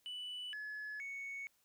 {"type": "tone with pitch steps", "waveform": "sine", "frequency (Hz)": [2973, 1706, 2219], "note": ["F#7", "G#6", "C#7"], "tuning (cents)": [8, 46, 1], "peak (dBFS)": -40, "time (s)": [0.06, 1.47], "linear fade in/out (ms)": 0, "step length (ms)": 470, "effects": ["tanh soft clip ceiling -40 dBFS", "white hiss -75 dBFS RMS until 1.64 s"]}